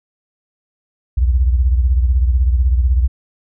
sine beating tone pair, 61.6 / 77.6 Hz, B1 / D#2, -4 / -4 cents, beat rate 16 Hz, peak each -11 / -19 dBFS, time 1.17-3.08 s, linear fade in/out 10 ms, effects none

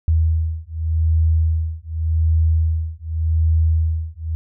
sine beating tone pair, 80 / 80.86 Hz, D#2 / E2, +49 / -33 cents, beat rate 0.86 Hz, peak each -18 / -18 dBFS, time 0.08-4.35 s, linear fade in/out 0 ms, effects none

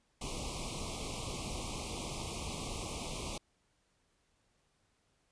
pink band-stop noise, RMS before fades -40 dBFS, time 0.21-3.38 s, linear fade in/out 5 ms, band 1200 to 2200 Hz, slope 96 dB/octave, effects pink hiss -75 dBFS RMS until 5.31 s + resampled to 22050 Hz

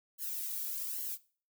violet noise with flanger, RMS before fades -38 dBFS, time 0.18-1.18 s, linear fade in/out 50 ms, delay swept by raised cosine 0.81 to 2.01 ms, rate 1.2 Hz, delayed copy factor -1, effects noise-tail reverb RT60 0.4 s tail -19 dB re dry

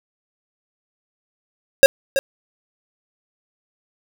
square tone with echo, 543 Hz, C#5, 36 cents flat, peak -4 dBFS, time 1.83-1.86 s, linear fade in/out 0 ms, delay 330 ms, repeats 1, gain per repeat -12 dB, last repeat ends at 2.19 s, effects none

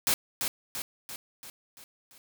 white noise with echo, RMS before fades -25 dBFS, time 0.07-0.14 s, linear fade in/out 0 ms, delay 340 ms, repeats 6, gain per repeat -5 dB, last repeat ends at 2.18 s, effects none

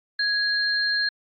sine tone pair together, 1661.2 / 4195 Hz, G#6 / C8, 0 / +4 cents, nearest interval octave + major third, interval 1604 cents, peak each -23 / -24 dBFS, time 0.19-1.09 s, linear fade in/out 5 ms, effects AAC 64 kbps

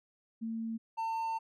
sine / triangle tone pair in turn, 225.7 / 901.2 Hz, A3 / A5, +44 / +41 cents, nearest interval 2 octaves, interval 2397 cents, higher second, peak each -34 / -30 dBFS, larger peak second, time 0.41-0.78 / 0.97-1.39 s, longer second, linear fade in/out 20 ms, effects none

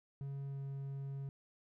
triangle tone with pitch glide, 138.59 to 137.71 Hz, C#3 to C#3, 0 to -11 cents, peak -38 dBFS, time 0.21-1.29 s, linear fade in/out 0 ms, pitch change -11 cents, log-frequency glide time 0.48-0.58 s, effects none

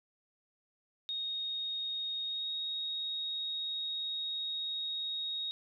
sine tone with pitch glide, 3729 to 3757 Hz, A#7 to A#7, 0 to +13 cents, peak -34 dBFS, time 1.09-5.51 s, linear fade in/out 0 ms, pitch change +13 cents, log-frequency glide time 2.25-2.49 s, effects none

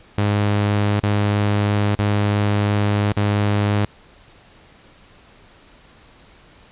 sawtooth tone with dropouts, 103 Hz, G#2, 14 cents flat, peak -12 dBFS, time 0.18-3.85 s, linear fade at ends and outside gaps 0 ms, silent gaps 0.998-1.034 / 1.95-1.991 / 3.123-3.168 s, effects pink hiss -49 dBFS RMS until 6.71 s + resampled to 8000 Hz

